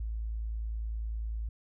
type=tone; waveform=sine; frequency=55 Hz; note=A1; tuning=in tune; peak=-32 dBFS; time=0-1.49 s; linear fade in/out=5 ms; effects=none